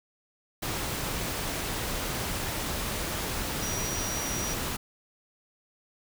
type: tone in noise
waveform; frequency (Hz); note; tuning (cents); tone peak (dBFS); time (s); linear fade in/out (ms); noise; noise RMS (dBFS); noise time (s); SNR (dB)
sine; 5790; F#8; -38; -34; 3.62-4.54; 10; pink; -32; 0.62-4.77; -5
effects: none